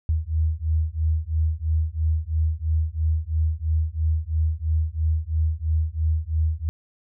sine beating tone pair, 77.78 / 80.78 Hz, D#2 / E2, 0 / -35 cents, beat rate 3 Hz, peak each -23 dBFS, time 0.09-6.69 s, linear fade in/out 0 ms, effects none

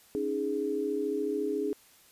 sine chord, C# suspended second, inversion none, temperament equal, 277.2 / 311.1 / 415.3 Hz, C#4 / D#4 / G#4, 0 / 0 / 0 cents, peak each -35 / -34 / -30 dBFS, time 0.15-1.73 s, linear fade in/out 0 ms, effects white hiss -59 dBFS RMS until 2.11 s + resampled to 32000 Hz

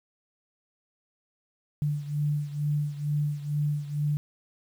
sine beating tone pair, 146.83 / 149.03 Hz, D3 / D3, 0 / +26 cents, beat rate 2.2 Hz, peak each -27 / -31 dBFS, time 1.82-4.17 s, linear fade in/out 0 ms, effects 9-bit

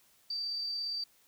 sine tone with amplitude modulation, 4648 Hz, D8, 19 cents flat, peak -32 dBFS, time 0.3-1.04 s, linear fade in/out 5 ms, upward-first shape sine, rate 37.4 Hz, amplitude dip 25%, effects white hiss -66 dBFS RMS until 1.27 s

